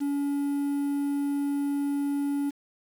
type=tone with quantisation; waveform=triangle; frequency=283.8 Hz; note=C#4; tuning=41 cents sharp; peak=-23 dBFS; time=0-2.51 s; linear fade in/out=20 ms; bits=8; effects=none